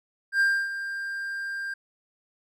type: tone with ADSR envelope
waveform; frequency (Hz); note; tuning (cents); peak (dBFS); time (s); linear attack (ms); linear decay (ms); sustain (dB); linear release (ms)
triangle; 1593; G6; +27; -16; 0.32-1.74; 83; 280; -12; 6
effects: none